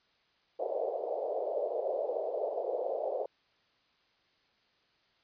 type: band-pass noise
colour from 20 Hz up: white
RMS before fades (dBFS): -34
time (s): 0.59-3.26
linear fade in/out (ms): 5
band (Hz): 440 to 660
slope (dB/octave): 48
effects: white hiss -70 dBFS RMS until 5.23 s + resampled to 11025 Hz